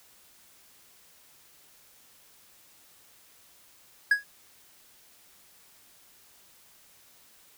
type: tone with exponential decay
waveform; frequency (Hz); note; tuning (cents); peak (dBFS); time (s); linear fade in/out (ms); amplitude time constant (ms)
triangle; 1661.2; G#6; 0; -13; 4.11-4.24; 5; 28
effects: white hiss -58 dBFS RMS until 7.57 s